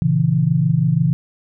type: chord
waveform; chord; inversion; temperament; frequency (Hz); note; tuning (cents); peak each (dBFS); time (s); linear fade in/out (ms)
sine; A# diminished; none; equal; 116.54 / 138.59 / 164.81; A#2 / C#3 / E3; 0 / 0 / 0; -22 / -17 / -16; 0.02-1.13; 0
effects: none